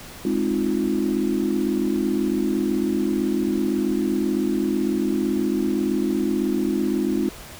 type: chord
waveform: sine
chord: F minor seventh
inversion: first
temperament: equal with one note detuned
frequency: 207.7 / 263.3 / 311.1 / 349.2 Hz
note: Ab3 / C4 / Eb4 / F4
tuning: 0 / +11 / 0 / 0 cents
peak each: -25 dBFS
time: 0.25-7.29 s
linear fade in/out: 2 ms
effects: pink hiss -40 dBFS RMS until 7.59 s